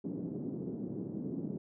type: band-pass noise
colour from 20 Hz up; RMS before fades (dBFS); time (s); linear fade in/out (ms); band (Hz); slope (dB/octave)
white; -39; 0.04-1.58; 5; 150 to 320; 24
effects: none